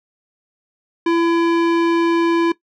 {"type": "tone", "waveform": "square", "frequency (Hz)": 336.2, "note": "E4", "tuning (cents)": 34, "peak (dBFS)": -14, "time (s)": [1.06, 2.52], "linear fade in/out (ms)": 5, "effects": ["noise-tail reverb RT60 0.1 s tail -18 dB re dry", "low-pass 3000 Hz 12 dB/octave"]}